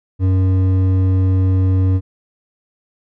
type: tone with hard clipping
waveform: triangle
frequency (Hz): 93.8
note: F#2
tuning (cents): +24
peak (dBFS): -13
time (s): 0.19-2.01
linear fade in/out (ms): 50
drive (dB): 12
effects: none